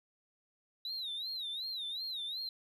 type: tone with vibrato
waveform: sine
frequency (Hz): 3868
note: B7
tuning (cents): -37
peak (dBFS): -35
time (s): 0.85-2.49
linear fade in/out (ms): 2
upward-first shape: sine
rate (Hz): 2.7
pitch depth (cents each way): 160
effects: tanh soft clip ceiling -35 dBFS